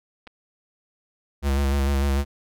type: clicks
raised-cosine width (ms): 0.3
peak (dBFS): -29 / -26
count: 2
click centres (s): 0.27 / 0.274
type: tone with vibrato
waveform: square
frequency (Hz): 69.3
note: C#2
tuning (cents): 0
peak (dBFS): -20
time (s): 1.42-2.25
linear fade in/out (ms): 50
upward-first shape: square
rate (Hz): 6.7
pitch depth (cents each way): 31
effects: none